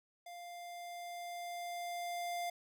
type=tone with level ramp; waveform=square; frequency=698.5 Hz; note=F5; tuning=in tune; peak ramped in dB=-48 to -37 dBFS; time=0.26-2.5 s; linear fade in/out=5 ms; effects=none